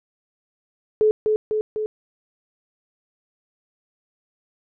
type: tone with echo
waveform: sine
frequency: 430 Hz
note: A4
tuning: 40 cents flat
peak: -13 dBFS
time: 1.01-1.11 s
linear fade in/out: 0 ms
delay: 250 ms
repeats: 3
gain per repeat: -3 dB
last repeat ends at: 1.86 s
effects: none